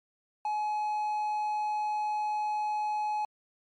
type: tone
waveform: triangle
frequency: 846 Hz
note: G#5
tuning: 32 cents sharp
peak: -26 dBFS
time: 0.45-3.25 s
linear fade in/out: 2 ms
effects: MP3 48 kbps